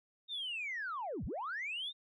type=linear two-way sweep; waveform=sine; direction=down then up; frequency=3729 to 36.41 to 3729 Hz; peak=-36 dBFS; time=0.28-1.93 s; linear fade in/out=50 ms; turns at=1.25 s; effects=tanh soft clip ceiling -33 dBFS